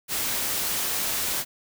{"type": "noise", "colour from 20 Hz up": "white", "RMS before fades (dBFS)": -27, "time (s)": [0.08, 1.45], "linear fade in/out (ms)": 50, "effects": []}